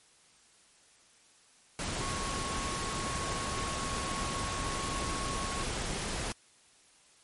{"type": "tone in noise", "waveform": "sine", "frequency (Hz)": 1098, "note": "C#6", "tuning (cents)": -17, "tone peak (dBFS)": -38, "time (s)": [2.01, 5.63], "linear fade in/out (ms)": 0, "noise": "pink", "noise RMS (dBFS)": -35, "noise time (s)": [1.79, 6.32], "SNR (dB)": -6, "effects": ["white hiss -62 dBFS RMS until 7.23 s", "MP3 48 kbps"]}